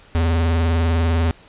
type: tone with vibrato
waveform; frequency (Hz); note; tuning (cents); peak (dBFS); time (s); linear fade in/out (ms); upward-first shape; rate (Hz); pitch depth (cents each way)
square; 82.41; E2; 0; -16; 0.15-1.31; 0; triangle; 20; 94
effects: pink hiss -48 dBFS RMS until 1.48 s + resampled to 8000 Hz